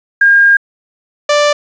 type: tone pair in turn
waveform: sine / sawtooth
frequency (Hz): 1615 / 588.1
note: G#6 / D5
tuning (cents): -49 / +2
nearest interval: octave + perfect fourth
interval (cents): 1749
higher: first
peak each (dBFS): -4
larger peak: neither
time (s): 0.21-0.57 / 1.29-1.53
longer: first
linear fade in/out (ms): 5
effects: resampled to 16000 Hz + 7-bit